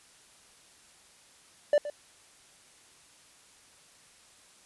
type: tone with echo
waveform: triangle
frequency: 587.3 Hz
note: D5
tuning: in tune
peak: -17 dBFS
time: 1.73-1.78 s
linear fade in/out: 2 ms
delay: 120 ms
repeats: 1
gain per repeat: -14 dB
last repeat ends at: 1.9 s
effects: white hiss -58 dBFS RMS until 4.65 s + resampled to 24000 Hz